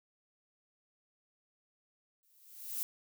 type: noise with exponential growth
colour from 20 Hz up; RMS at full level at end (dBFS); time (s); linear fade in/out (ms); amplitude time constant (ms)
violet; -34; 2.23-2.83; 0; 130
effects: none